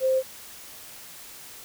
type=tone; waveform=sine; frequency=523.3 Hz; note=C5; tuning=in tune; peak=-19 dBFS; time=0-0.23 s; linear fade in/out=50 ms; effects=white hiss -44 dBFS RMS until 1.64 s